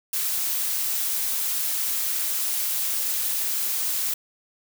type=noise with amplitude modulation; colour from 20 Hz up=blue; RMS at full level=-24 dBFS; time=0.13-4.14 s; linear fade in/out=5 ms; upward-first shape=sine; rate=230 Hz; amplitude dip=35%; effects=none